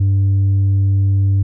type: tone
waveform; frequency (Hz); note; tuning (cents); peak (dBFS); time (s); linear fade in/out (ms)
sine; 98; G2; 0; -8; 0-1.43; 10
effects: tanh soft clip ceiling -10 dBFS